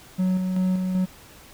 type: tone with tremolo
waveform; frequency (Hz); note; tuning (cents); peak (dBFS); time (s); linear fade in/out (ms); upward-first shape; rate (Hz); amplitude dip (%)
triangle; 185.2; F#3; +2; -17; 0.18-1.06; 20; square; 2.6; 35
effects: pink hiss -48 dBFS RMS until 1.53 s